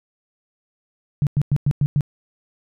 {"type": "tone bursts", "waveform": "sine", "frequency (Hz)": 144.3, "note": "D3", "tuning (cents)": -30, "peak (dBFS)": -14, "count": 6, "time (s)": [1.22, 2.008], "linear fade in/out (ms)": 0, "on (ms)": 48, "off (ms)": 100, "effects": []}